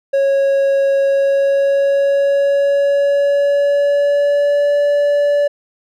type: tone with pitch glide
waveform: triangle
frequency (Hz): 550 to 577.7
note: C#5 to D5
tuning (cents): -14 to -29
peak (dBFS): -9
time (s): 0.13-5.48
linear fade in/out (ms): 10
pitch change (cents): +85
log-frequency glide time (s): 1-4.77
effects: none